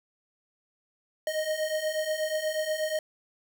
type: beating tone pair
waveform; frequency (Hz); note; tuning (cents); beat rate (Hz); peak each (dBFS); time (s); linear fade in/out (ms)
square; 616 / 624.3; D#5 / D#5; -17 / +6; 8.3; -33 / -30; 1.27-2.99; 2
effects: none